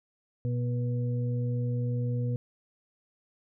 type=harmonic tone; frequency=121.7 Hz; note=B2; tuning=25 cents flat; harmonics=1 / 2 / 4; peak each=-27 / -37 / -39 dBFS; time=0.45-2.36 s; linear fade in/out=0 ms; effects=none